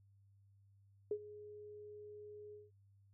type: tone with ADSR envelope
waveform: sine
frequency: 418.4 Hz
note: G#4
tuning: 13 cents sharp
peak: -33 dBFS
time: 1.11-2.71 s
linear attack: 3 ms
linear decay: 65 ms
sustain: -17 dB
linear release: 180 ms
effects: added 99 Hz sine -65 dBFS peak until 3.13 s